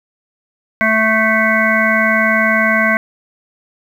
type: harmonic tone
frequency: 220 Hz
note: A3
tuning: in tune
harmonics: 1 / 3 / 5 / 7 / 9 / 10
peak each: -18 / -18 / -20 / -16 / -16 / -20 dBFS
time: 0.81-2.97 s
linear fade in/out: 0 ms
effects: 7-bit